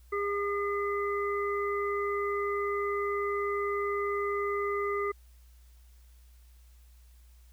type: harmonic tone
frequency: 405.4 Hz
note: G#4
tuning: 42 cents flat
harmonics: 1 / 3 / 5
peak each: -30 / -33 / -38 dBFS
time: 0.12-5.12 s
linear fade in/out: 10 ms
effects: added 60 Hz sine -53 dBFS peak until 7.52 s + white hiss -67 dBFS RMS until 7.52 s